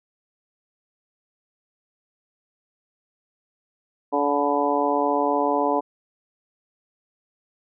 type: harmonic tone with a mistuned harmonic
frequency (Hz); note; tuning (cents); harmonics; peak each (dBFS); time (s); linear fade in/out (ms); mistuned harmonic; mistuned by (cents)
144.3; D3; -30; 2 / 3 / 4 / 5 / 6 / 7; -26 / -26 / -26 / -26 / -26 / -26; 4.12-5.81; 20; 7; -27
effects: none